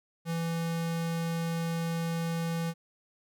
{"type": "tone", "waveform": "square", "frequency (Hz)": 166.4, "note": "E3", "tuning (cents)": 17, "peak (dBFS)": -30, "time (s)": [0.25, 2.74], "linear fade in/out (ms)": 50, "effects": []}